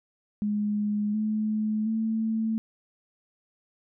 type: tone with pitch steps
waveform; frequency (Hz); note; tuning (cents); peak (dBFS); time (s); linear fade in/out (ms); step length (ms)
sine; 208.3 / 215 / 222; G#3 / A3 / A3; +5 / -40 / +16; -24; 0.42-2.58; 0; 720
effects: none